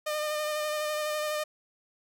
sawtooth tone with vibrato, 606 Hz, D#5, 46 cents flat, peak -25 dBFS, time 0.06-1.44 s, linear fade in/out 10 ms, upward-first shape sine, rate 12 Hz, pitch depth 19 cents each way, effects none

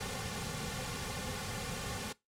pink noise with comb filter, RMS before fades -39 dBFS, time 0-2.13 s, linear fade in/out 10 ms, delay 3.1 ms, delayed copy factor -0.85, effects noise-tail reverb RT60 0.2 s tail -21 dB re dry + low-pass 10000 Hz 12 dB/octave

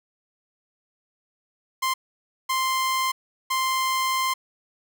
sawtooth tone bursts at uneven times, 1046.5 Hz, C6, in tune, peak -18 dBFS, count 3, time 1.82-1.94 / 2.49-3.12 / 3.5-4.34 s, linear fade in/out 10 ms, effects none

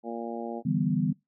harmonic tone, 116.54 Hz, A#2, in tune, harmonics 2 / 3 / 4 / 5 / 6 / 7, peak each -36 / -38 / -39 / -40 / -41 / -41 dBFS, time 0.03-0.63 s, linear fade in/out 50 ms
sine chord, E minor seventh, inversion third, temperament equal, 146.83 / 164.81 / 196 / 246.9 Hz, D3 / E3 / G3 / B3, 0 / 0 / 0 / 0 cents, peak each -29 dBFS, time 0.65-1.13 s, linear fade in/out 10 ms
effects noise-tail reverb RT60 0.2 s tail -22 dB re dry

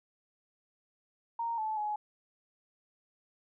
sine tone with pitch steps, 928 / 869 / 842 Hz, A#5 / A5 / G#5, -8 / -22 / +24 cents, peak -31 dBFS, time 1.39-1.96 s, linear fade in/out 5 ms, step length 190 ms, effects none

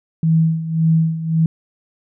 sine tone with tremolo, 161.8 Hz, E3, 32 cents flat, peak -10 dBFS, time 0.23-1.46 s, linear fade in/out 2 ms, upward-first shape sine, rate 1.8 Hz, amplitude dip 75%, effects none

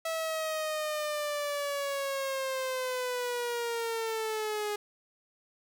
sawtooth linear sweep, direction down, 653 to 414 Hz, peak -27 dBFS, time 0.05-4.76 s, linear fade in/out 5 ms, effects none

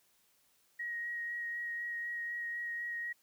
sine tone with vibrato, 1889 Hz, A#6, 22 cents sharp, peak -36 dBFS, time 0.79-3.13 s, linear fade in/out 10 ms, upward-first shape sine, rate 4 Hz, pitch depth 13 cents each way, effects white hiss -71 dBFS RMS until 3.22 s

